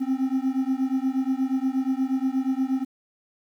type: beating tone pair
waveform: triangle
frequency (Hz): 259.4 / 267.8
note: C4 / C4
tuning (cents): -15 / +40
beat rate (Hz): 8.4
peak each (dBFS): -23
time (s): 0-2.85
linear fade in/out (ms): 20
effects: 9-bit